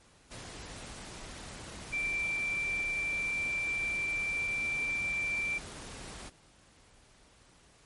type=tone in noise; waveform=sine; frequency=2349 Hz; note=D7; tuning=in tune; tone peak=-30 dBFS; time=1.92-5.59 s; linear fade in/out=20 ms; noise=pink; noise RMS=-45 dBFS; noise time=0.3-6.3 s; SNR=+12 dB; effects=pink hiss -61 dBFS RMS until 7.85 s + MP3 48 kbps